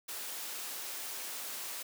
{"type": "high-pass noise", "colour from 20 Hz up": "white", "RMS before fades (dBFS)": -41, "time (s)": [0.08, 1.83], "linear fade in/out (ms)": 10, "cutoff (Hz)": 330, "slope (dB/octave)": 12, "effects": []}